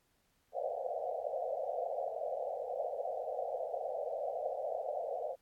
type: band-pass noise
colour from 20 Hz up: pink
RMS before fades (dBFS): -38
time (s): 0.52-5.36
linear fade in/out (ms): 50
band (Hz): 490 to 750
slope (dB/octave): 96
effects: pink hiss -75 dBFS RMS until 5.41 s + AAC 64 kbps